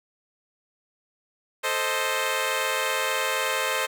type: chord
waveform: 10% pulse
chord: A diminished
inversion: none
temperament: equal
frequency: 440 / 523.3 / 622.3 Hz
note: A4 / C5 / Eb5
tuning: 0 / 0 / 0 cents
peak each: -22 / -18 / -21 dBFS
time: 1.63-3.87 s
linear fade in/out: 20 ms
effects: none